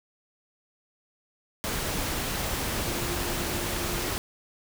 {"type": "tone in noise", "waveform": "sine", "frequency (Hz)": 349.2, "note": "F4", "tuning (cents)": 0, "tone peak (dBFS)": -37, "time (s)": [2.87, 4.09], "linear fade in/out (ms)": 0, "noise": "pink", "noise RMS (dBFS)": -30, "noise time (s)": [1.64, 4.18], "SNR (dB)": -10, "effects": []}